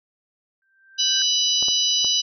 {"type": "tone with exponential growth", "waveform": "sine", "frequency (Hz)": 1568, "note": "G6", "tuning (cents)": 0, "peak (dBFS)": -28, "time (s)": [0.62, 1.22], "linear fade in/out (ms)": 1, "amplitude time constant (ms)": 130}
{"type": "harmonic tone", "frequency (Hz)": 987.8, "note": "B5", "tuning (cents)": 0, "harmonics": [3, 4, 5, 6], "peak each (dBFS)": [-22, -23, -24, -25], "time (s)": [0.98, 2.22], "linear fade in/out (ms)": 20}
{"type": "clicks", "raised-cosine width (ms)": 1, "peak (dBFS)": -21, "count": 3, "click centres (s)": [1.626, 1.684, 2.046]}
{"effects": []}